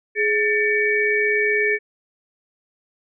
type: tone cluster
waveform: sine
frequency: 419.7 / 1780 / 2264 Hz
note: G#4 / A6 / C#7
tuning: +18 / +20 / +36 cents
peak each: -21 dBFS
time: 0.15-1.79 s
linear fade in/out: 50 ms
effects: none